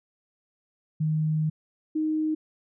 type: tone pair in turn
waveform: sine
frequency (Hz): 155.56 / 311.1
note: D#3 / D#4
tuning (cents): 0 / 0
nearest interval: octave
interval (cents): 1200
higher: second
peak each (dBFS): -22 / -23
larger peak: first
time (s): 1-1.5 / 1.95-2.35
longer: first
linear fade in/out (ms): 10
effects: none